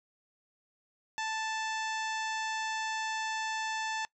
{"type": "harmonic tone with a mistuned harmonic", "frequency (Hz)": 880, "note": "A5", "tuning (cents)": 0, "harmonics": [1, 2, 3, 4, 5, 6, 7, 8, 9], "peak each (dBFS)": [-35, -37, -42, -44, -48, -48, -47, -52, -53], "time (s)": [1.18, 4.05], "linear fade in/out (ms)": 0, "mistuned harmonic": 9, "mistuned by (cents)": -58, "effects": ["noise-tail reverb RT60 0.1 s tail -22 dB re dry"]}